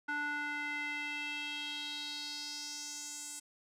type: tone with band-pass filter sweep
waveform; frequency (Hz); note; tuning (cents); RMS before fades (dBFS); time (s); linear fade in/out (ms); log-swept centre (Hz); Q
square; 293.7; D4; 0; -40; 0.08-3.4; 10; 1400 to 8100; 3.4
effects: none